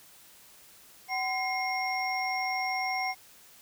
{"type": "tone cluster", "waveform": "sine", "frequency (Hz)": [757, 1018, 2142, 5550], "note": ["F#5", "C6", "C7", "F8"], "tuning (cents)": [39, -48, 40, -12], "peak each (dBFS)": [-31, -40, -32, -38], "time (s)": [1.08, 3.15], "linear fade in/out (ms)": 50, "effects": ["white hiss -55 dBFS RMS until 3.61 s"]}